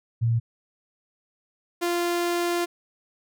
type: tone pair in turn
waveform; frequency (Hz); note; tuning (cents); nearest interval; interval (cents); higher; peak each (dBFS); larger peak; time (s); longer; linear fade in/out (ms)
sine / sawtooth; 115.8 / 347; A#2 / F4; -11 / -11; octave + perfect fifth; 1900; second; -19; neither; 0.21-0.4 / 1.81-2.66; second; 20
effects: none

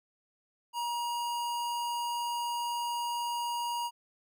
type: tone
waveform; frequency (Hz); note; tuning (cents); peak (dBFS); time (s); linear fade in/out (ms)
square; 951; A#5; +34; -32; 0.73-3.91; 50
effects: none

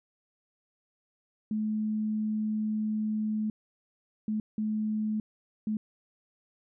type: tone bursts at uneven times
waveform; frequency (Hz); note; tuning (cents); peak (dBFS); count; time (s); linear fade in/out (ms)
sine; 215; A3; -40; -27; 4; 1.51-3.5 / 4.28-4.4 / 4.58-5.2 / 5.67-5.77; 2
effects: none

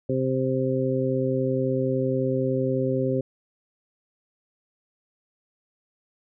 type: harmonic tone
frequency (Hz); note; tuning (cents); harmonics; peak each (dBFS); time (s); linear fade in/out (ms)
130.9; C3; +1; 1 / 2 / 3 / 4; -27 / -27 / -27 / -27; 0.09-3.21; 5
effects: none

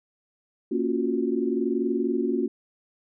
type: chord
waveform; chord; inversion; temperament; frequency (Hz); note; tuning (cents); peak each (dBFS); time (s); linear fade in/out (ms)
sine; Gb major seventh; first; equal; 233.1 / 277.2 / 349.2 / 370; Bb3 / Db4 / F4 / Gb4; 0 / 0 / 0 / 0; -28; 0.71-2.48; 10
effects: none

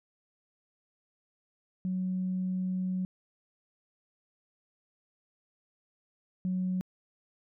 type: tone pair in turn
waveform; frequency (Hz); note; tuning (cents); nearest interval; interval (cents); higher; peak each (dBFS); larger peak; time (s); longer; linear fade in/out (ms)
sine; 185 / 184.27; F#3 / F#3; 0 / -7; unison; 7; first; -28 / -27; second; 1.85-3.05 / 6.45-6.81; first; 0
effects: tanh soft clip ceiling -23 dBFS

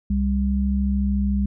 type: tone pair together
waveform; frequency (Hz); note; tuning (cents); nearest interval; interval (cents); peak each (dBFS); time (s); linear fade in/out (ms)
sine; 66.4 / 200; C2 / G3; +26 / +35; octave + perfect fifth; 1909; -21; 0.1-1.46; 5
effects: none

